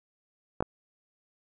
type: clicks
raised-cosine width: 1 ms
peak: -13 dBFS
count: 2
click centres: 0.606 / 0.625 s
effects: none